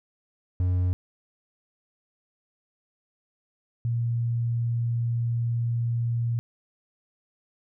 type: tone pair in turn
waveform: triangle / sine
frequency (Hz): 90.5 / 117.65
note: F#2 / A#2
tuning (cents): -38 / +16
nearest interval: perfect fourth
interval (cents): 454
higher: second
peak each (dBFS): -19 / -23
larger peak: first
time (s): 0.6-0.93 / 3.85-6.39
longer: second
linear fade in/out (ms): 0
effects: none